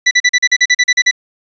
sawtooth tone bursts, 1975.5 Hz, B6, in tune, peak -3 dBFS, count 12, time 0.06-1.112 s, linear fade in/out 10 ms, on 51 ms, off 40 ms, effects resampled to 16000 Hz + 7-bit

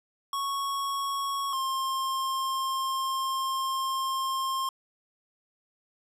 square tone pair in turn, 1106 / 1063.1 Hz, C#6 / C6, -4 / +27 cents, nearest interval minor second, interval 69 cents, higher first, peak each -29 / -28 dBFS, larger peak second, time 0.33-1.53 / 1.53-4.69 s, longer second, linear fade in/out 2 ms, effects resampled to 32000 Hz

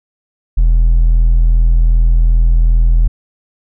triangle tone with hard clipping, 41.29 Hz, E1, 4 cents sharp, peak -5 dBFS, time 0.57-3.08 s, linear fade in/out 10 ms, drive 1 dB, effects none

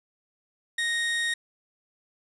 30% pulse tone, 1864.7 Hz, A#6, in tune, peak -22 dBFS, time 0.78-1.34 s, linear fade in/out 5 ms, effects resampled to 22050 Hz + 8-bit

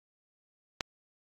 click, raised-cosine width 0.2 ms, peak -12 dBFS, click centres 0.808 s, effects AAC 64 kbps

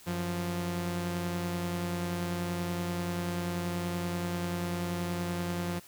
sawtooth tone pair together, 92.5 / 174.62 Hz, F#2 / F3, 0 / 0 cents, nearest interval major seventh, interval 1100 cents, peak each -34 / -28 dBFS, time 0.06-5.8 s, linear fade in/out 20 ms, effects white hiss -54 dBFS RMS until 5.87 s

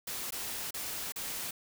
white noise with dropouts, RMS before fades -38 dBFS, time 0.07-1.51 s, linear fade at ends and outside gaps 5 ms, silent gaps 0.307-0.322 / 0.708-0.741 / 1.122-1.159 s, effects none

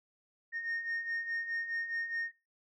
sine beating tone pair, 1840 / 1844.8 Hz, A#6 / A#6, -23 / -19 cents, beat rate 4.8 Hz, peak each -39 / -33 dBFS, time 0.52-2.32 s, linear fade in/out 50 ms, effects noise-tail reverb RT60 0.3 s tail -22 dB re dry + tanh soft clip ceiling -30 dBFS

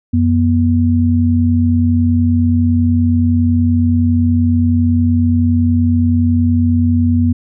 sine tone pair together, 90.7 / 242.1 Hz, F#2 / B3, -34 / -34 cents, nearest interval octave + perfect fourth, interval 1700 cents, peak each -12 dBFS, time 0.13-7.33 s, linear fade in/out 10 ms, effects none

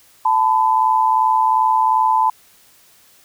sine tone pair together, 880 / 1002.7 Hz, A5 / B5, 0 / +26 cents, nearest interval major second, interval 226 cents, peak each -15 dBFS, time 0.25-2.3 s, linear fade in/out 5 ms, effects white hiss -51 dBFS RMS until 3.24 s

